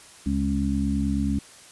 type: harmonic tone with a mistuned harmonic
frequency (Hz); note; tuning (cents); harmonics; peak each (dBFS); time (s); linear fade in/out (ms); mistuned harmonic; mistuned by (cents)
69.2; C#2; -2; 1 / 2 / 3 / 4; -27 / -33 / -25 / -27; 0.26-1.39; 5; 1; +55
effects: white hiss -48 dBFS RMS until 1.71 s + resampled to 24000 Hz